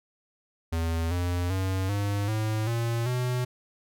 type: tone with pitch steps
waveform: square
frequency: 82.41 / 88.32 / 94.66 / 101.46 / 108.74 / 116.55 / 124.91 Hz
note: E2 / F2 / F#2 / G#2 / A2 / A#2 / B2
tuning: 0 / +20 / +40 / -40 / -20 / 0 / +20 cents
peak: -26 dBFS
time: 0.72-3.45 s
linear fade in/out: 10 ms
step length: 390 ms
effects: none